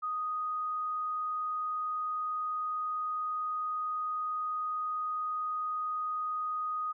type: tone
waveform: sine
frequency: 1244.5 Hz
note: D#6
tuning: in tune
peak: -31 dBFS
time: 0.02-6.93 s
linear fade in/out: 20 ms
effects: none